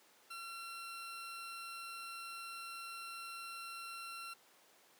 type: tone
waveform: 20% pulse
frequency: 1361 Hz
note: F6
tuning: 45 cents flat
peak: -40 dBFS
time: 0.3-4.34 s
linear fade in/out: 10 ms
effects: pink hiss -65 dBFS RMS until 4.99 s + high-pass 400 Hz 12 dB/octave